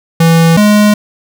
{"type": "tone pair in turn", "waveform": "square", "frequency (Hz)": [165.2, 209], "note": ["E3", "G#3"], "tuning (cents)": [4, 11], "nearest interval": "major third", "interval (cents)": 407, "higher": "second", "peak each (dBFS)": -5, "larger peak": "neither", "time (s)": [[0.2, 0.57], [0.57, 0.94]], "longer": "neither", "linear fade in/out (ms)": 5, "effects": []}